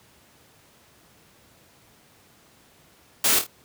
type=noise with echo; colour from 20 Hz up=white; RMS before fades=-20 dBFS; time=3.24-3.39 s; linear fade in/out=5 ms; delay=26 ms; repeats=3; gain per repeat=-7 dB; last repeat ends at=3.468 s; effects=pink hiss -56 dBFS RMS until 3.64 s + high-pass 80 Hz 12 dB/octave